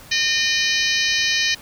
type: harmonic tone with a mistuned harmonic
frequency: 610 Hz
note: D#5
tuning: 34 cents flat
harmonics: 3 / 4 / 5 / 6 / 7 / 8 / 9 / 10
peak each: -23 / -24 / -25 / -26 / -26 / -27 / -28 / -28 dBFS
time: 0.11-1.55 s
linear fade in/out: 10 ms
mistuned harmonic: 6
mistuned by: +82 cents
effects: pink hiss -43 dBFS RMS until 1.61 s